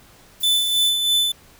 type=noise; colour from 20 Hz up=violet; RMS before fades=-33 dBFS; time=0.4-0.9 s; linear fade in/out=10 ms
type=tone with tremolo; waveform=45% pulse; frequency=3510 Hz; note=A7; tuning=5 cents flat; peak=-15 dBFS; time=0.43-1.32 s; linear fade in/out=5 ms; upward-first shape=sine; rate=3.1 Hz; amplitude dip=45%
effects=pink hiss -50 dBFS RMS until 1.59 s